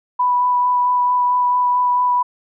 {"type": "tone with vibrato", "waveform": "sine", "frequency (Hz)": 987.8, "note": "B5", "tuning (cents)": 0, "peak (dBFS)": -13, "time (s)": [0.19, 2.23], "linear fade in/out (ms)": 10, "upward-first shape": "sine", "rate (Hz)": 4.5, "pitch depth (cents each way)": 10, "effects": []}